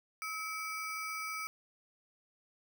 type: ring-modulated tone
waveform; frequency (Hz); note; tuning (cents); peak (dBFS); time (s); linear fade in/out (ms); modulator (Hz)
square; 1792; A6; +31; -35; 0.22-1.47; 0; 503
effects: none